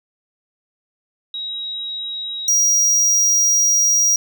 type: tone pair in turn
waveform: sine / square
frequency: 3826 / 5733 Hz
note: A#7 / F8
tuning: +44 / +44 cents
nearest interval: perfect fifth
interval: 700 cents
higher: second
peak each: -24 / -13 dBFS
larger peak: second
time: 1.34-2.48 / 2.48-4.16 s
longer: second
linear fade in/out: 2 ms
effects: none